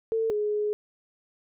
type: tone pair in turn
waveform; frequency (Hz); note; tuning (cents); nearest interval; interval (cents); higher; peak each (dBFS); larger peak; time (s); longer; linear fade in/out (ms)
sine; 448.3 / 419.3; A4 / G#4; +32 / +17; minor second; 115; first; -23 / -24; first; 0.12-0.3 / 0.3-0.73; second; 0
effects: none